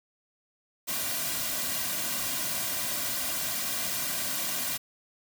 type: noise with comb filter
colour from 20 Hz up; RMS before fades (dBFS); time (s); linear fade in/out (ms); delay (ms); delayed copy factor
white; -31; 0.87-4.78; 20; 2.3; -0.7
effects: none